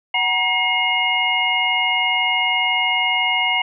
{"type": "tone cluster", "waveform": "sine", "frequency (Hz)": [748, 950, 2146, 2860], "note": ["F#5", "A#5", "C7", "F7"], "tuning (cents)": [19, 33, 43, 41], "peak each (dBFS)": [-25, -24, -19, -21], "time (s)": [0.14, 3.62], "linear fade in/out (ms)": 5, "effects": []}